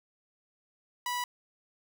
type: tone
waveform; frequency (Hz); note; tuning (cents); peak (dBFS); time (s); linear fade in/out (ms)
sawtooth; 981; B5; -12; -27; 1.06-1.24; 2
effects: none